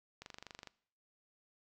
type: click train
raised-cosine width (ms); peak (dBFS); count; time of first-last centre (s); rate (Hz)
0.2; -30; 12; 0.22-0.673; 24.3
effects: noise-tail reverb RT60 0.6 s tail -21 dB re dry